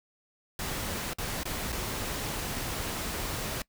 pink noise with dropouts, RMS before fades -34 dBFS, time 0.59-3.62 s, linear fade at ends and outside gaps 2 ms, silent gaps 1.134-1.184 / 1.434-1.454 / 1.722-1.726 s, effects noise-tail reverb RT60 0.1 s tail -22 dB re dry

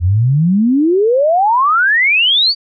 sine exponential sweep, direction up, 82.41 to 4700 Hz, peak -8 dBFS, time 0-2.55 s, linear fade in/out 50 ms, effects MP3 64 kbps

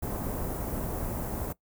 pink band-stop noise, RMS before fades -33 dBFS, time 0.02-1.53 s, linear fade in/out 10 ms, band 850 to 15000 Hz, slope 12 dB/octave, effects noise-tail reverb RT60 0.1 s tail -19 dB re dry

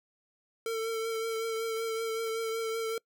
square tone with vibrato, 450.4 Hz, A4, 40 cents sharp, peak -31 dBFS, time 0.66-2.98 s, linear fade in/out 2 ms, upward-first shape triangle, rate 5.3 Hz, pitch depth 28 cents each way, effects noise-tail reverb RT60 0.1 s tail -25 dB re dry

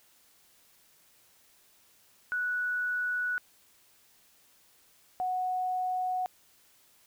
sine tone pair in turn, 1474 / 737 Hz, F#6 / F#5, -7 / -7 cents, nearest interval octave, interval 1200 cents, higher first, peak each -28 dBFS, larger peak neither, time 2.32-3.38 / 5.2-6.26 s, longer neither, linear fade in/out 0 ms, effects white hiss -63 dBFS RMS until 7.06 s

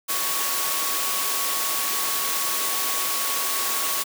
sine tone in noise, 1114 Hz, C#6, 8 cents sharp, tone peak -32 dBFS, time 0.08-4.04 s, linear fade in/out 20 ms, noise white, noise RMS -25 dBFS, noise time 0.08-4.04 s, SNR -10 dB, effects high-pass 300 Hz 12 dB/octave

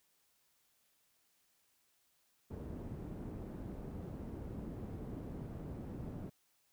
white low-pass noise, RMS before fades -45 dBFS, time 2.5-6.3 s, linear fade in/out 10 ms, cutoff 250 Hz, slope 12 dB/octave, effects white hiss -75 dBFS RMS until 6.72 s

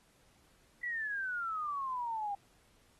sine exponential sweep, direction down, 1977 to 793 Hz, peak -34 dBFS, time 0.83-2.35 s, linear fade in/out 5 ms, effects pink hiss -68 dBFS RMS until 2.99 s + AAC 32 kbps

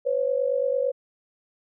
sine tone pair together, 503 / 551.9 Hz, B4 / C#5, +32 / -8 cents, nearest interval major second, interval 160 cents, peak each -24 dBFS, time 0.05-0.92 s, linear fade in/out 20 ms, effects none

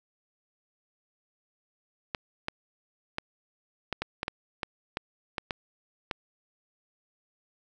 clicks, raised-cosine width 0.3 ms, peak -14 dBFS, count 12, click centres 2.148 / 2.484 / 3.184 / 3.927 / 4.02 / 4.231 / 4.281 / 4.632 / 4.971 / 5.382 / 5.508 / 6.112 s, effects none

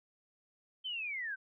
sine linear sweep, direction down, 3136 to 1507 Hz, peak -36 dBFS, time 0.84-1.36 s, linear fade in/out 20 ms, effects none

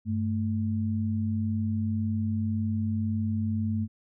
sine tone pair together, 98.14 / 220 Hz, G2 / A3, +2 / 0 cents, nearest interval octave + major second, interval 1398 cents, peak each -28 dBFS, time 0.05-3.88 s, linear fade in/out 50 ms, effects none

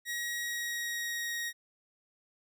sawtooth tone with pitch glide, 1900 to 1881.4 Hz, A#6 to A#6, +33 to +15 cents, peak -30 dBFS, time 0.05-1.53 s, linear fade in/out 50 ms, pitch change -18 cents, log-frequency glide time 0.41-1.34 s, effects none

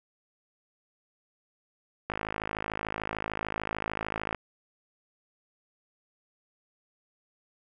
click train, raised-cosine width 0.5 ms, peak -16 dBFS, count 121, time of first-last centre 2.1-4.347 s, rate 53.4 Hz, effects none

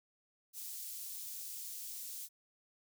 white high-pass noise, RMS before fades -45 dBFS, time 0.53-2.29 s, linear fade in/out 50 ms, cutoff 5500 Hz, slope 12 dB/octave, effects none

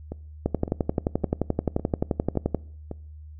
two click trains, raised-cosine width 2 ms, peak -19 / -9 dBFS, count 6 / 25, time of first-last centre 0.12-2.913 / 0.46-2.547 s, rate 1.79 / 11.5 Hz, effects noise-tail reverb RT60 0.6 s tail -23 dB re dry + added 76 Hz sine -40 dBFS peak until 3.39 s

